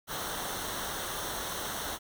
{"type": "noise with comb filter", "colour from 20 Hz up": "pink", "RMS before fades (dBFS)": -36, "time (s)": [0.07, 1.99], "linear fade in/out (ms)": 50, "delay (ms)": 0.41, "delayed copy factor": -0.65, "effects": []}